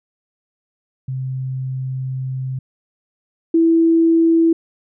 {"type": "tone pair in turn", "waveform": "sine", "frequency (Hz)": [130.8, 329.6], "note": ["C3", "E4"], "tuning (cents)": [0, 0], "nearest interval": "octave + major third", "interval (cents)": 1600, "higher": "second", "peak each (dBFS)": [-21, -10], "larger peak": "second", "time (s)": [[1.08, 2.59], [3.54, 4.53]], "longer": "first", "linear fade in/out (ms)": 5, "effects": []}